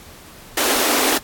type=high-pass noise; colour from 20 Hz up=pink; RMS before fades=-18 dBFS; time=0.57-1.18 s; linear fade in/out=5 ms; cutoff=240 Hz; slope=96 dB/octave; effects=pink hiss -42 dBFS RMS until 1.23 s + AAC 64 kbps